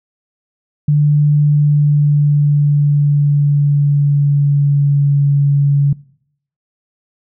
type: tone with pitch glide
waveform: sine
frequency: 147.6 to 141.91 Hz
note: D3 to C#3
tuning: +9 to +41 cents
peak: -8 dBFS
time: 0.88-5.93 s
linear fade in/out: 5 ms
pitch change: -68 cents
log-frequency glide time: 1.36-5.25 s
effects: noise-tail reverb RT60 0.7 s tail -23 dB re dry